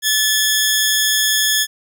15% pulse tone pair together, 1738 / 3278 Hz, A6 / G#7, -22 / -23 cents, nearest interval major seventh, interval 1099 cents, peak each -10 dBFS, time 0.02-1.67 s, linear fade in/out 50 ms, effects none

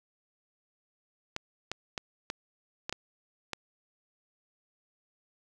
clicks, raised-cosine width 0.2 ms, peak -16 dBFS, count 7, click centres 1.364 / 1.716 / 1.978 / 2.301 / 2.895 / 2.926 / 3.533 s, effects none

